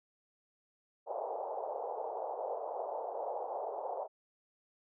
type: band-pass noise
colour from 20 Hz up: white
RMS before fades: -39 dBFS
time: 1.06-4.08 s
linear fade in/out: 50 ms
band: 450 to 860 Hz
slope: 48 dB/octave
effects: none